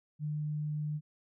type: tone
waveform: sine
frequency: 150.6 Hz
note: D3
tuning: 44 cents sharp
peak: -32 dBFS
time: 0.19-1.01 s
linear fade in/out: 50 ms
effects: none